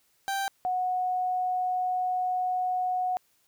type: tone pair in turn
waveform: 30% pulse / sine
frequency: 784 / 733.6 Hz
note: G5 / F#5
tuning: 0 / -15 cents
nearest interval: minor second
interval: 115 cents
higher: first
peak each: -25 dBFS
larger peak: neither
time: 0.28-0.48 / 0.65-3.17 s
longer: second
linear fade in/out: 0 ms
effects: white hiss -68 dBFS RMS until 3.47 s